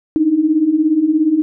sine beating tone pair, 297.7 / 314.7 Hz, D4 / D#4, +24 / +20 cents, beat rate 17 Hz, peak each -17 / -12 dBFS, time 0.16-1.42 s, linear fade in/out 0 ms, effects none

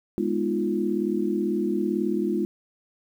sine chord, F half-diminished seventh, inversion first, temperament equal, 207.7 / 246.9 / 311.1 / 349.2 Hz, Ab3 / Cb4 / Eb4 / F4, 0 / 0 / 0 / 0 cents, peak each -27 / -31 / -29 / -26 dBFS, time 0.18-2.45 s, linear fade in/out 0 ms, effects 9-bit

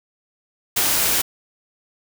white noise, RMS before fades -19 dBFS, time 0.76-1.22 s, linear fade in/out 10 ms, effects none

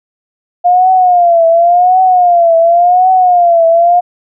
sine tone with vibrato, 704 Hz, F5, 14 cents sharp, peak -4 dBFS, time 0.64-4.01 s, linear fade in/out 20 ms, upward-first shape triangle, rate 0.91 Hz, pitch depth 120 cents each way, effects none

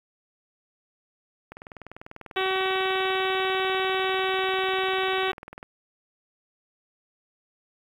click train, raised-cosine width 0.5 ms, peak -25 dBFS, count 84, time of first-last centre 1.52-5.629 s, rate 20.2 Hz
harmonic tone, 379.1 Hz, F#4, 42 cents sharp, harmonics 1 / 2 / 3 / 4 / 5 / 6 / 7 / 8 / 9 / 10, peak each -27 / -30 / -32 / -33 / -34 / -35 / -35 / -36 / -37 / -37 dBFS, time 2.36-5.32 s, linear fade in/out 10 ms
effects 9-bit

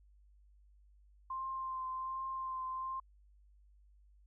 sine tone with vibrato, 1048 Hz, C6, 2 cents sharp, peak -37 dBFS, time 1.3-3 s, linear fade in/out 5 ms, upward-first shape triangle, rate 1.3 Hz, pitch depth 19 cents each way, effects added 50 Hz sine -61 dBFS peak until 4.26 s

